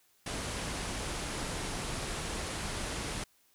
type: low-pass noise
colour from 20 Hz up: pink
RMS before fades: -37 dBFS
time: 0.26-3.24 s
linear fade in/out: 5 ms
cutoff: 11000 Hz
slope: 96 dB/octave
effects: white hiss -68 dBFS RMS until 3.54 s